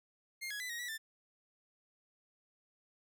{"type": "tone with pitch steps", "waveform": "sawtooth", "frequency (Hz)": [2123, 1671, 1999, 1881, 1946, 1778], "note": ["C7", "G#6", "B6", "A#6", "B6", "A6"], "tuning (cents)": [25, 10, 20, 15, -26, 18], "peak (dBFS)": -36, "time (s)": [0.41, 0.98], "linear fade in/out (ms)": 20, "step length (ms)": 95, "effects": []}